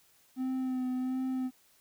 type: tone with vibrato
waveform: triangle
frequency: 257 Hz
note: C4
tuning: 31 cents flat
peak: -28 dBFS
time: 0.36-1.51 s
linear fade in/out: 50 ms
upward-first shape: sine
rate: 1.4 Hz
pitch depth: 22 cents each way
effects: white hiss -65 dBFS RMS until 1.8 s